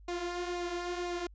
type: tone with flanger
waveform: sawtooth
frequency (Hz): 351.5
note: F4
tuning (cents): +11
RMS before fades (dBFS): -36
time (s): 0.08-1.27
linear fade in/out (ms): 5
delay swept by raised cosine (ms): 0.6 to 5.4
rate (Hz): 2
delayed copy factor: -0.5
effects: added 50 Hz sine -51 dBFS peak until 1.34 s + resampled to 16000 Hz